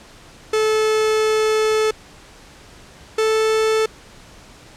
45% pulse tone pair in turn, 434.4 / 438.9 Hz, A4 / A4, -22 / -4 cents, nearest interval unison, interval 18 cents, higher second, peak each -15 dBFS, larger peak neither, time 0.53-1.91 / 3.18-3.86 s, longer first, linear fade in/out 5 ms, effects pink hiss -44 dBFS RMS until 4.76 s + low-pass 8000 Hz 12 dB/octave

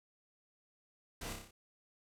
pink noise with echo, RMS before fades -44 dBFS, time 1.21-1.33 s, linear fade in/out 5 ms, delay 30 ms, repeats 6, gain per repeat -3 dB, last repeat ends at 1.51 s, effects low-pass 12000 Hz 12 dB/octave

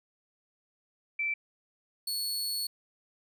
sine / sawtooth tone pair in turn, 2331 / 4400 Hz, D7 / C#8, -14 / -14 cents, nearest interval major seventh, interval 1100 cents, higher second, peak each -28 dBFS, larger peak neither, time 1.19-1.34 / 2.07-2.67 s, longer second, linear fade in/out 5 ms, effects none

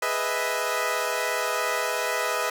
15% pulse chord, E major seventh, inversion first, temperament equal, 415.3 / 493.9 / 622.3 / 659.3 Hz, G#4 / B4 / D#5 / E5, 0 / 0 / 0 / 0 cents, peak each -27 / -22 / -23 / -25 dBFS, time 0.02-2.5 s, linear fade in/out 5 ms, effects none

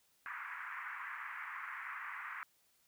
white band-pass noise, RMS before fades -45 dBFS, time 0.26-2.43 s, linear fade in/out 0 ms, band 1000 to 2100 Hz, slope 48 dB/octave, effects white hiss -73 dBFS RMS until 2.87 s

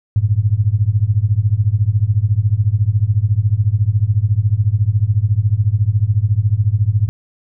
sine tone with tremolo, 105 Hz, G#2, 19 cents sharp, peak -7 dBFS, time 0.16-7.09 s, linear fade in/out 0 ms, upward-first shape triangle, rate 14 Hz, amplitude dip 100%, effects none

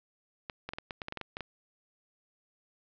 clicks, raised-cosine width 0.3 ms, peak -21 dBFS, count 12, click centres 0.498 / 0.69 / 0.735 / 0.785 / 0.908 / 1.018 / 1.084 / 1.124 / 1.173 / 1.213 / 1.369 / 1.407 s, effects low-pass 5000 Hz 12 dB/octave

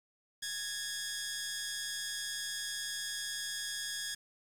10% pulse tone pair together, 1664 / 1802 Hz, G#6 / A6, +3 / +41 cents, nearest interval minor second, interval 138 cents, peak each -28 / -34 dBFS, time 0.42-4.15 s, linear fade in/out 10 ms, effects low-pass 11000 Hz 12 dB/octave + 9-bit

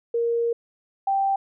sine tone pair in turn, 467.5 / 783.3 Hz, A#4 / G5, +5 / -2 cents, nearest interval major sixth, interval 893 cents, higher second, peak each -20 / -19 dBFS, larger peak second, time 0.14-0.53 / 1.07-1.36 s, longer first, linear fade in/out 5 ms, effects none

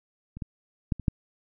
clicks, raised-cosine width 5 ms, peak -27 / -20 / -12 / -25 / -10 dBFS, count 5, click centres 0.37 / 0.422 / 0.922 / 0.997 / 1.082 s, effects none

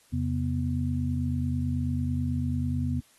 sine tone cluster, 85.2 / 134.3 / 245.4 Hz, F2 / C3 / B3, -42 / +46 / -11 cents, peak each -29 / -30 / -30 dBFS, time 0.12-3.01 s, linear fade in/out 20 ms, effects white hiss -61 dBFS RMS until 3.18 s + AAC 32 kbps

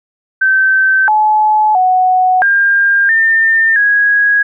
sine tone with pitch steps, 1546 / 856 / 740 / 1604 / 1804 / 1655 Hz, G6 / A5 / F#5 / G6 / A6 / G#6, -24 / -48 / 0 / +39 / +43 / -6 cents, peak -7 dBFS, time 0.41-4.43 s, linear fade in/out 10 ms, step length 670 ms, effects none

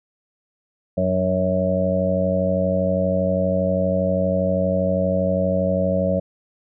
harmonic tone with a mistuned harmonic, 92.5 Hz, F#2, in tune, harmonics 1 / 2 / 3 / 5 / 6 / 7, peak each -27 / -22 / -32 / -31 / -21 / -25 dBFS, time 0.97-6.2 s, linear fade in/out 10 ms, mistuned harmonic 3, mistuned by +64 cents, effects none

